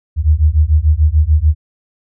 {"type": "beating tone pair", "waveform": "sine", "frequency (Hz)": [73.6, 80.4], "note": ["D2", "E2"], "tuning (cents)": [4, -43], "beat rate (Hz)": 6.8, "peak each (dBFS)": -11, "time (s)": [0.16, 1.55], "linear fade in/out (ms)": 50, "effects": []}